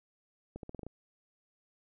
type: accelerating click train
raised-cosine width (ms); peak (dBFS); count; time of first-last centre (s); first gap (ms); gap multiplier
2; -29; 7; 0.56-0.866; 72; 0.86
effects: none